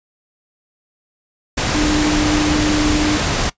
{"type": "tone in noise", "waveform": "sine", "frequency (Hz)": 301.3, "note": "D4", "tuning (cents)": 44, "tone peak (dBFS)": -15, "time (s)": [1.74, 3.18], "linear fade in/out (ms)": 10, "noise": "pink", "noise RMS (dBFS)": -18, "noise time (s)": [1.57, 3.5], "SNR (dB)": 0, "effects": ["noise-tail reverb RT60 0.1 s tail -19 dB re dry", "resampled to 16000 Hz"]}